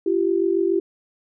sine tone pair together, 340.8 / 387.8 Hz, F4 / G4, -42 / -19 cents, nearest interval major second, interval 223 cents, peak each -20 dBFS, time 0.06-0.8 s, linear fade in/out 5 ms, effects none

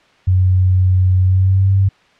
sine tone with pitch glide, 92.5 to 97.1 Hz, F#2 to G2, 0 to -16 cents, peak -9 dBFS, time 0.27-1.89 s, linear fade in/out 10 ms, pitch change +84 cents, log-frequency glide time 1.22-1.71 s, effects white hiss -51 dBFS RMS until 2.19 s + low-pass 3000 Hz 12 dB/octave

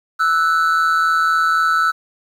triangle tone pair together, 1318.5 / 1482.2 Hz, E6 / F#6, 0 / +3 cents, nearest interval major second, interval 203 cents, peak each -13 / -16 dBFS, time 0.19-1.92 s, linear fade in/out 20 ms, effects 8-bit

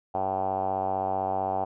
5% pulse tone with low-pass filter, 95.6 Hz, G2, 43 cents flat, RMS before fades -28 dBFS, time 0.14-1.65 s, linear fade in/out 10 ms, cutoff 770 Hz, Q 6.7, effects none

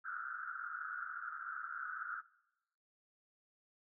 white band-pass noise, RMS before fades -44 dBFS, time 0.04-2.22 s, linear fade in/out 20 ms, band 1300 to 1500 Hz, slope 96 dB/octave, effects noise-tail reverb RT60 0.9 s tail -21 dB re dry

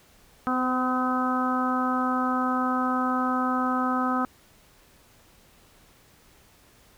harmonic tone with a mistuned harmonic, 254.2 Hz, C4, 50 cents flat, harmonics 1 / 2 / 3 / 4 / 5 / 6, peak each -26 / -35 / -31 / -32 / -27 / -37 dBFS, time 0.47-4.25 s, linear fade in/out 0 ms, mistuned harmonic 2, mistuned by +17 cents, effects pink hiss -57 dBFS RMS until 6.97 s

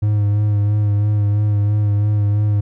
triangle tone with vibrato, 103.83 Hz, G#2, in tune, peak -11 dBFS, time 0.02-2.61 s, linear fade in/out 10 ms, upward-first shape sine, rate 3 Hz, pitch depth 27 cents each way, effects none

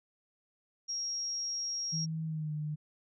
sine tone, 5600 Hz, F8, 4 cents sharp, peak -33 dBFS, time 0.88-2.06 s, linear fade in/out 20 ms
sine tone with pitch glide, 160 to 151.37 Hz, D#3 to D#3, +49 to -47 cents, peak -33 dBFS, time 1.92-2.76 s, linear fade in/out 20 ms, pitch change -96 cents, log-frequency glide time 2.25-2.53 s
effects none

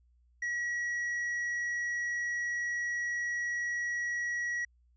triangle tone with tanh clipping, 1919 Hz, A#6, 50 cents sharp, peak -32 dBFS, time 0.42-4.65 s, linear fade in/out 5 ms, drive 9 dB, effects added 60 Hz sine -63 dBFS peak until 4.96 s + resampled to 16000 Hz

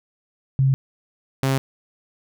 sine / sawtooth tone pair in turn, 134.3 / 134.3 Hz, C3 / C3, +46 / +46 cents, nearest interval unison, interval 0 cents, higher neither, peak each -14 dBFS, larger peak neither, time 0.59-0.74 / 1.43-1.58 s, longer neither, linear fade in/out 0 ms, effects none

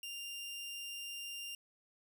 sawtooth tone, 2794 Hz, F7, in tune, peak -39 dBFS, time 0.03-1.55 s, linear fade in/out 2 ms, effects none

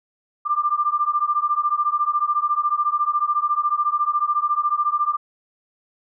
sine beating tone pair, 1184 / 1198 Hz, D6 / D6, +14 / +34 cents, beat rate 14 Hz, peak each -21 dBFS, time 0.45-5.17 s, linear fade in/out 20 ms, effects none

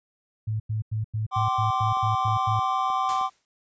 sine tone bursts, 108.7 Hz, A2, 21 cents flat, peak -24 dBFS, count 10, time 0.47-2.598 s, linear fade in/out 10 ms, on 130 ms, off 92 ms
triangle chord, G suspended fourth, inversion none, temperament equal with one note detuned, 765.6 / 1046.5 / 1174.7 Hz, G5 / C6 / D6, -41 / 0 / 0 cents, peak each -25 dBFS, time 1.31-3.3 s, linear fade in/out 50 ms
click train, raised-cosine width 1 ms, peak -30 dBFS, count 5, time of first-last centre 1.97-3.212 s, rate 3.22 Hz
white noise with exponential decay, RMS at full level -34 dBFS, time 3.09-3.45 s, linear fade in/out 0 ms, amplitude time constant 78 ms
effects resampled to 16000 Hz

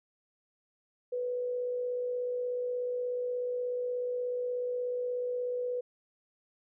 sine tone with amplitude modulation, 493.9 Hz, B4, in tune, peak -29 dBFS, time 1.12-5.81 s, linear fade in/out 10 ms, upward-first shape sine, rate 56.6 Hz, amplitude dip 30%, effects none

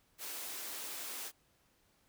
white high-pass noise, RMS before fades -43 dBFS, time 0.18-1.32 s, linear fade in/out 50 ms, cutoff 260 Hz, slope 24 dB/octave, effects pink hiss -72 dBFS RMS until 2.08 s

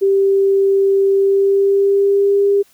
sine tone with pitch glide, 392 to 400.9 Hz, G4 to G4, 0 to +39 cents, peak -10 dBFS, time 0.01-2.63 s, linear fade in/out 20 ms, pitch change +39 cents, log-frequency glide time 1.13-2.49 s, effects white hiss -53 dBFS RMS until 2.73 s

